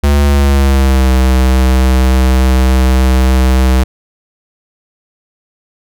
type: tone with pitch glide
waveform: square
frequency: 71.6 to 64.53 Hz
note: D2 to C2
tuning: -43 to -23 cents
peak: -7 dBFS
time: 0.03-3.84 s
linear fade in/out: 10 ms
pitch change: -180 cents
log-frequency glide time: 0.24-1.13 s
effects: none